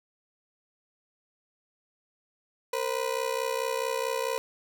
30% pulse ring-modulated tone, 493.9 Hz, B4, in tune, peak -22 dBFS, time 2.73-4.38 s, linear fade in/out 0 ms, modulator 32.3 Hz, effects none

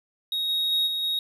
triangle tone with level steps, 3766 Hz, A#7, 17 cents sharp, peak -23 / -21 / -19 / -24 / -22 dBFS, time 0.32-1.19 s, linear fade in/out 2 ms, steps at 0.48 / 0.71 / 0.86 / 1.02 s, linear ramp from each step 20 ms, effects none

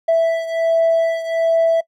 triangle beating tone pair, 659 / 660.3 Hz, E5 / E5, -1 / +3 cents, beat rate 1.3 Hz, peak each -12 / -16 dBFS, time 0.08-1.81 s, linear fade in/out 10 ms, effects noise-tail reverb RT60 0.1 s tail -23 dB re dry + tanh soft clip ceiling -8 dBFS

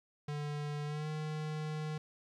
square tone with pitch glide, 147.4 to 153.93 Hz, D3 to D#3, +7 to -18 cents, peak -37 dBFS, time 0.28-1.98 s, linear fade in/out 5 ms, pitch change +75 cents, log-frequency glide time 0.85-1.08 s, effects low-pass 6000 Hz 12 dB/octave + 12-bit

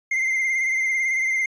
triangle tone with vibrato, 2093 Hz, C7, in tune, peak -18 dBFS, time 0.11-1.46 s, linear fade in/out 5 ms, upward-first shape triangle, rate 18 Hz, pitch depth 48 cents each way, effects resampled to 22050 Hz

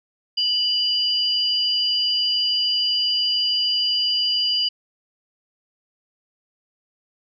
sine tone pair together, 2965 / 4811 Hz, F#7 / D8, +3 / +41 cents, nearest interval minor sixth, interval 838 cents, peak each -21 dBFS, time 0.37-4.69 s, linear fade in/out 10 ms, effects none

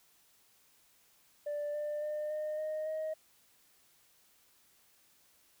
sine tone with pitch steps, 587.3 / 595.2 / 603.1 / 611.2 / 619.4 / 627.6 Hz, D5 / D5 / D5 / D#5 / D#5 / D#5, 0 / +23 / +46 / -31 / -8 / +15 cents, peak -32 dBFS, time 1.46-3.14 s, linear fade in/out 10 ms, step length 280 ms, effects tanh soft clip ceiling -32 dBFS + white hiss -67 dBFS RMS until 5.6 s

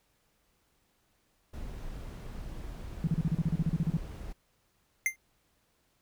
brown noise, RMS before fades -41 dBFS, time 1.53-4.33 s, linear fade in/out 10 ms
sine tone bursts, 161.8 Hz, E3, 32 cents flat, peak -24 dBFS, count 14, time 3.04-3.97 s, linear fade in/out 2 ms, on 33 ms, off 36 ms
square tone with exponential decay, 2093 Hz, C7, in tune, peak -22 dBFS, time 5.06-5.16 s, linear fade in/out 1 ms, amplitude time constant 21 ms
effects pink hiss -72 dBFS RMS until 6.01 s

